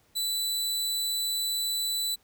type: tone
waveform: sawtooth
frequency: 3979 Hz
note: B7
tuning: 12 cents sharp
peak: -24 dBFS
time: 0.15-2.16 s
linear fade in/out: 20 ms
effects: pink hiss -65 dBFS RMS until 2.23 s